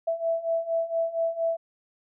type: beating tone pair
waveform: sine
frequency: 659.3 / 663.6 Hz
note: E5 / E5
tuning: 0 / +11 cents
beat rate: 4.3 Hz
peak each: -29 / -26 dBFS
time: 0.07-1.57 s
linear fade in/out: 10 ms
effects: none